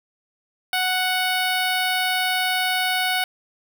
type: tone with notch filter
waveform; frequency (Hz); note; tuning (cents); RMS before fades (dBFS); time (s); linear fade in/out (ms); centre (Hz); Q
10% pulse; 740; F#5; 0; -22; 0.73-3.24; 2; 6500; 1.4
effects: none